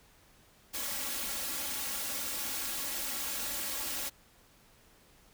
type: noise with comb filter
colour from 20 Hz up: white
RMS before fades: -36 dBFS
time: 0.73-4.1 s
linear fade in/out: 20 ms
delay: 3.6 ms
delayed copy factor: +1
effects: pink hiss -62 dBFS RMS until 5.33 s